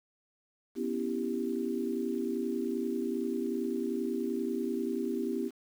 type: chord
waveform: sine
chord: C# half-diminished seventh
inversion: third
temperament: equal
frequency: 246.9 / 277.2 / 329.6 / 392 Hz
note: B3 / C#4 / E4 / G4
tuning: 0 / 0 / 0 / 0 cents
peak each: -34 / -38 / -36 / -35 dBFS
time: 0.75-5.51 s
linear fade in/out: 50 ms
effects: 9-bit